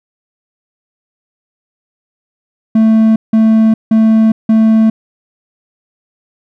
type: tone bursts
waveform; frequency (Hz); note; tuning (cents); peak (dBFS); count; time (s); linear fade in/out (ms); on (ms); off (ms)
triangle; 221.2; A3; +9; -3; 4; 2.75-4.9; 5; 410; 170
effects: none